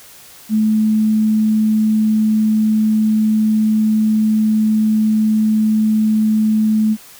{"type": "tone", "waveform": "sine", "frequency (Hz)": 216.5, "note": "A3", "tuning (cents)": -28, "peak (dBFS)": -11, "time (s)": [0.49, 6.97], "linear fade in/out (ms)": 50, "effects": ["white hiss -41 dBFS RMS until 7.19 s"]}